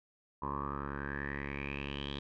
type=tone with low-pass filter sweep; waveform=10% pulse; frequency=70.3 Hz; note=C#2; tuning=25 cents sharp; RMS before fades=-39 dBFS; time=0.42-2.19 s; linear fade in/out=5 ms; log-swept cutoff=1000 to 3500 Hz; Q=8.5; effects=none